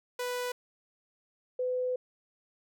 sawtooth / sine tone pair in turn, 493.9 / 503.7 Hz, B4 / B4, 0 / +34 cents, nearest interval unison, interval 34 cents, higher second, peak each -28 dBFS, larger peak neither, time 0.19-0.52 / 1.59-1.96 s, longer second, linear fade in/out 5 ms, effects none

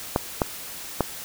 clicks, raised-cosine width 1 ms, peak -5 dBFS, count 3, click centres 0.161 / 0.418 / 1.007 s, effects white hiss -37 dBFS RMS until 1.24 s

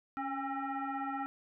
sine tone with frequency modulation, 261.6 Hz, C4, in tune, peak -34 dBFS, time 0.17-1.26 s, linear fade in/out 0 ms, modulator 539 Hz, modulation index 2.4, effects none

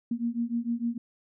sine beating tone pair, 231.9 / 238.5 Hz, A#3 / A#3, -9 / +40 cents, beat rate 6.6 Hz, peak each -30 dBFS, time 0.11-0.98 s, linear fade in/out 5 ms, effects none

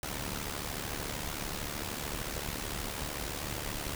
pink noise with amplitude modulation, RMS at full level -34 dBFS, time 0.03-3.95 s, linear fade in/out 2 ms, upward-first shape sine, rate 73.3 Hz, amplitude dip 70%, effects none

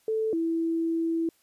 sine tone pair in turn, 440 / 329.6 Hz, A4 / E4, 0 / 0 cents, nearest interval perfect fourth, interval 500 cents, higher first, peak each -24 dBFS, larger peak neither, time 0.08-0.33 / 0.33-1.29 s, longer second, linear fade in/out 2 ms, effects white hiss -66 dBFS RMS until 1.42 s + resampled to 32000 Hz

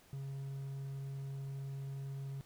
triangle tone, 136.9 Hz, C#3, 21 cents flat, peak -38 dBFS, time 0.13-2.41 s, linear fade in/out 0 ms, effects pink hiss -64 dBFS RMS until 2.45 s

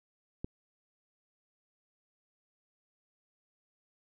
click, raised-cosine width 3 ms, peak -23 dBFS, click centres 0.445 s, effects none

